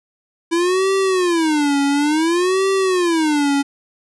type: tone with vibrato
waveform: square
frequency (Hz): 329.7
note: E4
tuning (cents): 0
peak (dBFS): -15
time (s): 0.51-3.63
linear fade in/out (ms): 20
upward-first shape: sine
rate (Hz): 0.57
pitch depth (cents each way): 280
effects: resampled to 24000 Hz